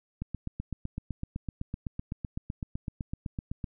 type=click train; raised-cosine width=5 ms; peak=-21 dBFS; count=28; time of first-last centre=0.22-3.642 s; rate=7.89 Hz; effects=none